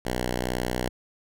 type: tone with vibrato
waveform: 5% pulse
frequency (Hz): 61.74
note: B1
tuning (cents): 0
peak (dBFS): -15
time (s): 0.05-0.89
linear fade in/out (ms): 5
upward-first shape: triangle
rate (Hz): 3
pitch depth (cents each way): 10
effects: none